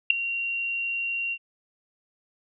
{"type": "tone with ADSR envelope", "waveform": "sine", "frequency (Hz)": 2756, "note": "F7", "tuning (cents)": -24, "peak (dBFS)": -9, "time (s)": [0.1, 1.38], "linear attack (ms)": 5, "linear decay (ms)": 4, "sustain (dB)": -17, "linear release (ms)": 57, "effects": []}